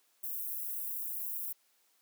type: high-pass noise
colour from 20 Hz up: white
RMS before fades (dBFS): -38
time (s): 0.23-1.53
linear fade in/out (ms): 10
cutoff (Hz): 12000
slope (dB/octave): 24
effects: white hiss -71 dBFS RMS until 2.01 s + high-pass 300 Hz 12 dB/octave